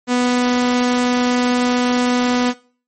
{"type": "tone", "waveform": "sawtooth", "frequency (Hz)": 246.9, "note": "B3", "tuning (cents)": 0, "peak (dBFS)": -10, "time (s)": [0.07, 2.54], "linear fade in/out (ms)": 50, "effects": ["noise-tail reverb RT60 0.4 s tail -19 dB re dry", "MP3 32 kbps"]}